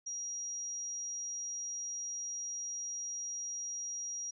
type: tone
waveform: sine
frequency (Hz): 5720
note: F8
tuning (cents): +41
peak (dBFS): -37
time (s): 0.06-4.31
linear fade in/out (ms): 10
effects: none